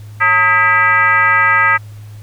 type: tone with frequency modulation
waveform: sine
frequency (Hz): 1618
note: G#6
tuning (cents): -46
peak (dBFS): -8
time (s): 0.2-1.78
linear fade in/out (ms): 20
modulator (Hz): 356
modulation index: 1.6
effects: added 105 Hz sine -30 dBFS peak until 2.22 s + pink hiss -47 dBFS RMS until 2.22 s